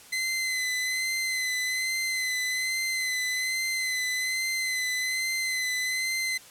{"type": "tone with vibrato", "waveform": "sawtooth", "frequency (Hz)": 2041, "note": "C7", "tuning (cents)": -44, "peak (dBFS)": -23, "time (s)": [0.12, 6.38], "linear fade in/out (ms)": 10, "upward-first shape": "sine", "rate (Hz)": 1.2, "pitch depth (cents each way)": 28, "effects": ["white hiss -50 dBFS RMS until 6.5 s", "low-pass 12000 Hz 12 dB/octave"]}